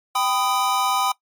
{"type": "chord", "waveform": "square", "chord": "G augmented", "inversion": "none", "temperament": "equal with one note detuned", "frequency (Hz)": [784, 1001, 1244.5], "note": ["G5", "B5", "D#6"], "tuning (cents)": [0, 23, 0], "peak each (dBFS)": -24, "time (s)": [0.15, 1.12], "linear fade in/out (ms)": 5, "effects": ["noise-tail reverb RT60 0.1 s tail -20 dB re dry", "MP3 96 kbps"]}